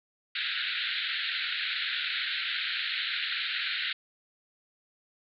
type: band-pass noise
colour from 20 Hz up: white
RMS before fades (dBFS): -32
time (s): 0.35-3.93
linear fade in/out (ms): 5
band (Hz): 1400 to 4200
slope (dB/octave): 96
effects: none